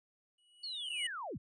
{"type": "tone with exponential growth", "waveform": "square", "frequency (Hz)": 2923, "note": "F#7", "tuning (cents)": -22, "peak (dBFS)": -33, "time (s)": [0.38, 1.07], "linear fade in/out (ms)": 5, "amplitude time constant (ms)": 150}
{"type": "linear sweep", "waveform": "sine", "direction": "down", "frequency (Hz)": [4492, 58.4], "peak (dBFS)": -39, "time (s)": [0.63, 1.38], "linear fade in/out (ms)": 10}
{"effects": ["resampled to 22050 Hz"]}